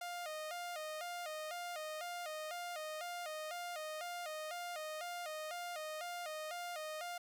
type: tone with vibrato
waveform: sawtooth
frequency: 659.3 Hz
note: E5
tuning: in tune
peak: -38 dBFS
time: 0.01-7.18 s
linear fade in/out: 5 ms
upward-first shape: square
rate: 2 Hz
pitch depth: 110 cents each way
effects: none